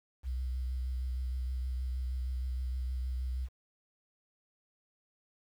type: tone with vibrato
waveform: sine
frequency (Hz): 63.4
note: B1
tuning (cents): +46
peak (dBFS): -32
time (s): 0.23-3.49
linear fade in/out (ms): 50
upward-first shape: triangle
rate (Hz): 6.4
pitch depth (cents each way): 35
effects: 10-bit